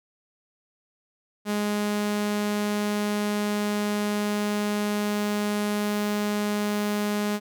sawtooth tone, 207.7 Hz, G#3, in tune, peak -20 dBFS, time 1.45-7.4 s, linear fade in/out 50 ms, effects none

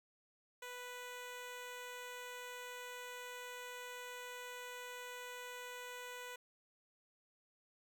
10% pulse tone, 493.9 Hz, B4, in tune, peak -38 dBFS, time 0.62-6.36 s, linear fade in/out 5 ms, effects 12-bit

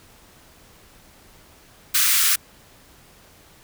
white high-pass noise, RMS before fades -18 dBFS, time 1.94-2.36 s, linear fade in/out 10 ms, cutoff 1200 Hz, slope 48 dB/octave, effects pink hiss -51 dBFS RMS until 3.63 s

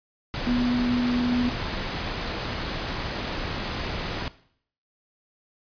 sine tone in noise, 244.8 Hz, B3, 15 cents flat, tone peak -21 dBFS, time 0.47-1.49 s, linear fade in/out 0 ms, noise pink, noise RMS -30 dBFS, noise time 0.34-4.28 s, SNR +6 dB, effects noise-tail reverb RT60 0.6 s tail -17 dB re dry + resampled to 11025 Hz

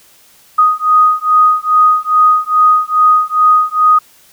sine beating tone pair, 1244.5 / 1246.9 Hz, D#6 / D#6, 0 / +3 cents, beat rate 2.4 Hz, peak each -10 dBFS, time 0.58-3.99 s, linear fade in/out 10 ms, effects white hiss -46 dBFS RMS until 4.32 s

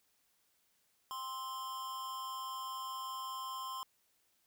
square tone with amplitude modulation, 1046.5 Hz, C6, in tune, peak -38 dBFS, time 1.11-3.83 s, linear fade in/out 0 ms, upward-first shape sine, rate 255 Hz, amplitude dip 55%, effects white hiss -75 dBFS RMS until 4.46 s

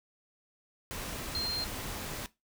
sine tone in noise, 4186 Hz, C8, in tune, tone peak -31 dBFS, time 1.35-1.64 s, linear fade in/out 0 ms, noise pink, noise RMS -39 dBFS, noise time 0.91-2.26 s, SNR +5 dB, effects noise-tail reverb RT60 0.2 s tail -17 dB re dry

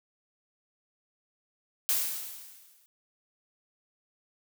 blue noise with exponential decay, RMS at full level -25 dBFS, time 1.89-2.86 s, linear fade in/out 0 ms, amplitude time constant 210 ms, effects none

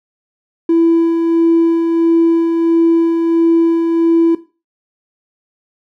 triangle tone with tremolo, 332.5 Hz, E4, 15 cents sharp, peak -3 dBFS, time 0.69-4.35 s, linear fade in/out 5 ms, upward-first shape sine, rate 1.5 Hz, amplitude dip 50%, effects noise-tail reverb RT60 0.3 s tail -18 dB re dry + tanh soft clip ceiling -5 dBFS

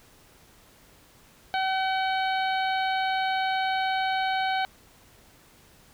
harmonic tone with a mistuned harmonic, 761 Hz, F#5, 48 cents sharp, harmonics 1 / 2 / 3 / 4 / 5 / 6, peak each -25 / -31 / -35 / -37 / -39 / -41 dBFS, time 1.54-4.65 s, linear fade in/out 0 ms, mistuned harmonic 6, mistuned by -99 cents, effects pink hiss -56 dBFS RMS until 5.93 s

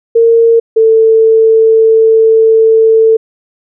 sine tone pair in turn, 459.6 / 445.7 Hz, A#4 / A4, -25 / +22 cents, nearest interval minor second, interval 53 cents, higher first, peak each -3 dBFS, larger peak neither, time 0.15-0.6 / 0.76-3.17 s, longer second, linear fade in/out 10 ms, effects none

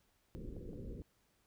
pink low-pass noise, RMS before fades -46 dBFS, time 0.35-1.02 s, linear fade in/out 0 ms, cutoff 520 Hz, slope 96 dB/octave
clicks, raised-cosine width 2 ms, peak -39 dBFS, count 2, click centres 0.566 / 0.732 s
effects pink hiss -75 dBFS RMS until 1.46 s

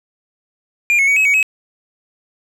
triangle tone with pitch steps, 2400 / 2190 / 2253 / 2562 / 2251 / 2558 Hz, D7 / C#7 / C#7 / E7 / C#7 / D#7, +37 / -22 / +28 / -50 / +26 / +47 cents, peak -9 dBFS, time 0.9-1.428 s, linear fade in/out 0 ms, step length 88 ms, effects none

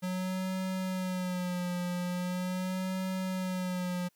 square tone with vibrato, 182.5 Hz, F#3, 24 cents flat, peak -32 dBFS, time 0.02-4.09 s, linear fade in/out 20 ms, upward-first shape sine, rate 0.41 Hz, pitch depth 47 cents each way, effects white hiss -73 dBFS RMS until 4.15 s

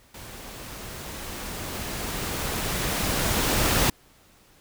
pink noise with level ramp, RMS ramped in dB -42 to -21 dBFS, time 0.14-3.9 s, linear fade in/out 5 ms, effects pink hiss -57 dBFS RMS until 4.6 s

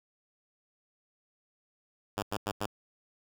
5% pulse tone bursts, 103 Hz, G#2, 14 cents flat, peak -20 dBFS, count 4, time 2.17-2.661 s, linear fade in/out 5 ms, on 56 ms, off 89 ms, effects none

